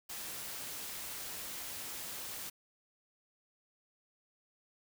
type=noise; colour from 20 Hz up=white; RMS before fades=-43 dBFS; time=0.09-2.5 s; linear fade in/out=10 ms; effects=none